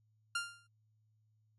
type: tone with exponential decay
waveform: sawtooth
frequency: 1396.9 Hz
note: F6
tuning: in tune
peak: -28 dBFS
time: 0.35-0.67 s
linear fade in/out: 5 ms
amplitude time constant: 69 ms
effects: added 108 Hz sine -70 dBFS peak until 1.58 s + AAC 32 kbps